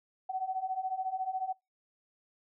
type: beating tone pair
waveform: sine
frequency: 745 / 759 Hz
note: F#5 / F#5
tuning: +12 / +44 cents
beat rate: 14 Hz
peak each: -36 / -34 dBFS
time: 0.29-1.53 s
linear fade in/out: 10 ms
effects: noise-tail reverb RT60 0.2 s tail -24 dB re dry